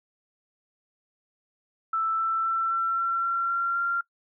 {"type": "tone with pitch steps", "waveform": "sine", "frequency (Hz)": [1323, 1331.4, 1339.9, 1348.5, 1357.1, 1365.7, 1374.4, 1383.2], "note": ["E6", "E6", "E6", "E6", "E6", "F6", "F6", "F6"], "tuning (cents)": [6, 17, 28, 39, 50, -39, -28, -17], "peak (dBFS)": -23, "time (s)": [1.93, 4.01], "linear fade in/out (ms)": 5, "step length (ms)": 260, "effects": ["noise-tail reverb RT60 0.1 s tail -23 dB re dry"]}